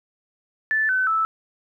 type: tone with pitch steps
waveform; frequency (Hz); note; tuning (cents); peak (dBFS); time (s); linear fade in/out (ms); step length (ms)
sine; 1753 / 1517.3 / 1313.3; A6 / F#6 / E6; -7 / +43 / -7; -18; 0.71-1.25; 0; 180
effects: 10-bit

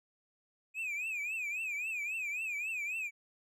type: tone with vibrato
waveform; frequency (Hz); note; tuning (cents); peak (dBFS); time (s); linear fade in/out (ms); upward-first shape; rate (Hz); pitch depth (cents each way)
triangle; 2481; D#7; -6; -33; 0.74-3.11; 50; triangle; 3.7; 160
effects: none

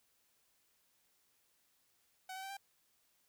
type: tone with pitch steps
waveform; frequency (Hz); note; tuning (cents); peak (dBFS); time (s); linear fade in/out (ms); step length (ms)
sawtooth; 751 / 763.7 / 776.6 / 789.7; F#5 / G5 / G5 / G5; +26 / -45 / -16 / +13; -40; 2.29-2.57; 5; 70
effects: white hiss -75 dBFS RMS until 3.28 s

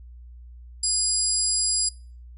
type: tone cluster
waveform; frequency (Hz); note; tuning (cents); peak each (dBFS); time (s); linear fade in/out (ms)
sine; 4896 / 7490 / 10060; D#8 / A#8 / D#9; -29 / +7 / +18; -26; 0.83-1.89; 5
effects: noise-tail reverb RT60 0.4 s tail -21 dB re dry + added 60 Hz sine -41 dBFS peak until 2.37 s

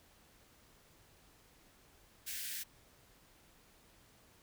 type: high-pass noise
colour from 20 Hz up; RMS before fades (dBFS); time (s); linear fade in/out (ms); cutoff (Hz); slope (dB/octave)
white; -42; 2.26-2.64; 20; 1500; 96
effects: pink hiss -65 dBFS RMS until 4.42 s

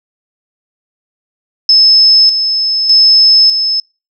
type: tone with tremolo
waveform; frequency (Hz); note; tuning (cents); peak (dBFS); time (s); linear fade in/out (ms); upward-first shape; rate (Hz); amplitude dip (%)
sine; 5220; E8; -18; -3; 1.69-3.8; 2; square; 0.83; 55
effects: noise-tail reverb RT60 0.3 s tail -26 dB re dry

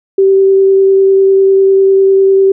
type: tone with vibrato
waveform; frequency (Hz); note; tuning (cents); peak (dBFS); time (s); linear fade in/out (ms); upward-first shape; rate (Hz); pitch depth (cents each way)
sine; 387.5; G4; -20; -4; 0.18-2.52; 5; sine; 10; 8
effects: none

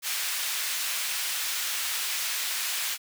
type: high-pass noise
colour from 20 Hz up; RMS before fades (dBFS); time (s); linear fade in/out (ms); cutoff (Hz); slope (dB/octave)
pink; -30; 0.02-2.98; 50; 2000; 12
effects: none

